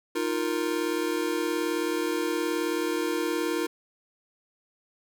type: chord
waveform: square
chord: Eb suspended second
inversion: none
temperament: just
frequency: 311.1 / 350 / 466.7 Hz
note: Eb4 / F4 / Bb4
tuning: 0 / +4 / +2 cents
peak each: -31 / -30 / -32 dBFS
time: 0.15-3.67 s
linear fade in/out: 10 ms
effects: none